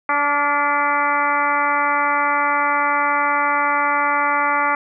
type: harmonic tone with a mistuned harmonic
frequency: 289.8 Hz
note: D4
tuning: 23 cents flat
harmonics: 1 / 2 / 3 / 4 / 5 / 6 / 7 / 8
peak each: -31 / -28 / -21 / -20 / -23 / -29 / -24 / -29 dBFS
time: 0.09-4.75 s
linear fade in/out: 2 ms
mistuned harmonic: 5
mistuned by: -37 cents
effects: none